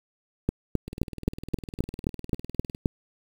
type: two click trains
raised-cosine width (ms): 3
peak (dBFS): -23 / -9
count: 38 / 10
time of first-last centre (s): 0.88-2.749 / 0.49-2.858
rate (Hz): 19.8 / 3.8
effects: 7-bit